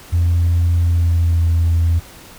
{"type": "tone with pitch glide", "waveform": "sine", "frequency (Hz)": [85.6, 83.64], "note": ["F2", "E2"], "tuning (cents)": [-34, 26], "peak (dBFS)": -10, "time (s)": [0.12, 2], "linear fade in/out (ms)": 20, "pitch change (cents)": -40, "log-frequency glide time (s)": [0.84, 1.46], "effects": ["tanh soft clip ceiling -9 dBFS", "pink hiss -40 dBFS RMS until 2.38 s"]}